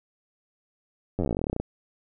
slowing click train, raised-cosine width 2 ms, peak -14 dBFS, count 21, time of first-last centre 1.19-1.6 s, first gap 10 ms, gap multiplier 1.07, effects none

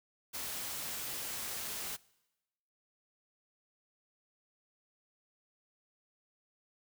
white noise, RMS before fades -40 dBFS, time 0.33-1.97 s, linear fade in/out 20 ms, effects noise-tail reverb RT60 1.0 s tail -23 dB re dry

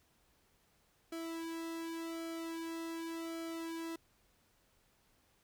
sawtooth tone with flanger, 329.6 Hz, E4, in tune, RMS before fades -42 dBFS, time 1.12-3.96 s, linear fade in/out 5 ms, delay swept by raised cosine 1.1 to 1.73 ms, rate 0.88 Hz, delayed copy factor -0.95, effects pink hiss -72 dBFS RMS until 5.43 s

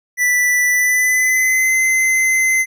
square tone with pitch glide, 1975.5 to 2058 Hz, B6 to C7, 0 to -29 cents, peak -13 dBFS, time 0.17-2.66 s, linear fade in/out 50 ms, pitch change +71 cents, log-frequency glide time 0.69-1.75 s, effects none

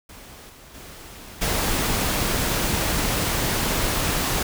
pink noise with level steps, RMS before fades -43 / -46 / -41 / -23 dBFS, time 0.09-4.43 s, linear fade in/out 5 ms, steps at 0.49 / 0.74 / 1.41 s, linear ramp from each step 10 ms, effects none

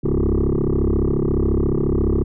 sine tone with frequency modulation, 153.5 Hz, D#3, 23 cents flat, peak -13 dBFS, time 0.03-2.24 s, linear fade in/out 20 ms, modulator 34.3 Hz, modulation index 7.4, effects tanh soft clip ceiling -14 dBFS

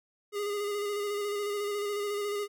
square tone with vibrato, 410.3 Hz, G#4, 21 cents flat, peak -31 dBFS, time 0.32-2.48 s, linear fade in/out 50 ms, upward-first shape square, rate 14 Hz, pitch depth 22 cents each way, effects none

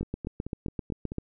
two click trains, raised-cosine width 3 ms, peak -22 / -18 dBFS, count 6 / 10, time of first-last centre 0.03-1.119 / 0.01-1.183 s, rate 4.59 / 7.67 Hz, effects none

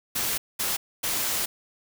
white noise bursts at uneven times, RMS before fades -27 dBFS, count 3, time 0.15-0.38 / 0.59-0.77 / 1.03-1.46 s, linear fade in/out 10 ms, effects none

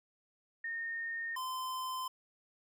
sine / square tone pair in turn, 1836 / 1030.4 Hz, A#6 / C6, -27 / -27 cents, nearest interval minor seventh, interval 1000 cents, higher first, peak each -36 / -37 dBFS, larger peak first, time 0.64-1.36 / 1.36-2.08 s, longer neither, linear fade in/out 5 ms, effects none

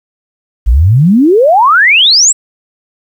sine exponential sweep, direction up, 50.7 to 8050 Hz, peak -3 dBFS, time 0.66-2.33 s, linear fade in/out 20 ms, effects 7-bit

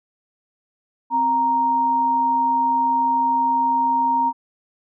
sine tone pair together, 261.8 / 933 Hz, C4 / A#5, +1 / +1 cents, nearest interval octave + minor seventh, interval 2200 cents, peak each -28 / -16 dBFS, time 1.1-4.33 s, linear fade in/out 50 ms, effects none

